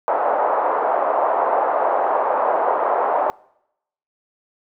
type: band-pass noise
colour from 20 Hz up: pink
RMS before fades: -19 dBFS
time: 0.08-3.3 s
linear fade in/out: 0 ms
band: 570 to 1000 Hz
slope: 24 dB/octave
effects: noise-tail reverb RT60 0.8 s tail -25 dB re dry